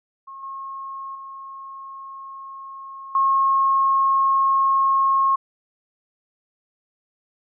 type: tone with level steps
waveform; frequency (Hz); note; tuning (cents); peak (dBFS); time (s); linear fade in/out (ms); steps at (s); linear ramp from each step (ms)
sine; 1083; C#6; -41; -35 / -30 / -34 / -15; 0.27-5.36; 10; 0.43 / 1.15 / 3.15; 2
effects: none